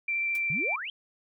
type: tone with vibrato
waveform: sine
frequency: 2349 Hz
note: D7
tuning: in tune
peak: -26 dBFS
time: 0.08-0.76 s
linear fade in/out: 5 ms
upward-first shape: sine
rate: 14 Hz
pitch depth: 8 cents each way
type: noise with exponential decay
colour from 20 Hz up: white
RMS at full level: -41 dBFS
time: 0.35-0.43 s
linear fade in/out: 1 ms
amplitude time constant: 17 ms
type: exponential sweep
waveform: sine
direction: up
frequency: 130.81 to 3279 Hz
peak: -33 dBFS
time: 0.5-0.9 s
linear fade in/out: 2 ms
effects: none